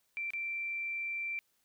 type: tone with dropouts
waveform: sine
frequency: 2349 Hz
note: D7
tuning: in tune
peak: -34 dBFS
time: 0.17-1.39 s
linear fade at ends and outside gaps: 0 ms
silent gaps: 0.305-0.335 s
effects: white hiss -75 dBFS RMS until 1.64 s